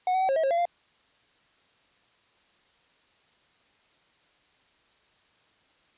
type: tone with pitch steps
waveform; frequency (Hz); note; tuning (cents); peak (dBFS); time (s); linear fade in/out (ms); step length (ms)
triangle; 734 / 752 / 760 / 540 / 642 / 540 / 682 / 696; F#5 / F#5 / F#5 / C#5 / E5 / C#5 / F5 / F5; -14 / +28 / +46 / -45 / -46 / -45 / -41 / -6; -20; 0.07-0.654; 2; 73
effects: white hiss -64 dBFS RMS until 5.97 s + resampled to 8000 Hz